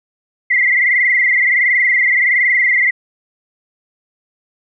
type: tone with frequency modulation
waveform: sine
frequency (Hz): 2038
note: C7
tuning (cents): -46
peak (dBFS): -10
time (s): 0.5-2.91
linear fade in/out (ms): 10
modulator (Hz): 21.4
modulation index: 4.7
effects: none